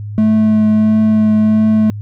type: tone with vibrato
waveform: triangle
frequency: 216.2 Hz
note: A3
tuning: 30 cents flat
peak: -6 dBFS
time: 0.18-1.9 s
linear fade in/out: 0 ms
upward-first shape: triangle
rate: 1.5 Hz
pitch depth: 13 cents each way
effects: added 104 Hz sine -22 dBFS peak until 2.01 s